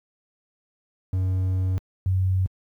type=tone pair in turn; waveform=triangle / sine; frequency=93.3 / 93.73 Hz; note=F#2 / F#2; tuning=+15 / +23 cents; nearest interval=unison; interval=8 cents; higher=second; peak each=-18 dBFS; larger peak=neither; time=1.13-1.78 / 2.06-2.46 s; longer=first; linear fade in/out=0 ms; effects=high-pass 60 Hz 12 dB/octave + 10-bit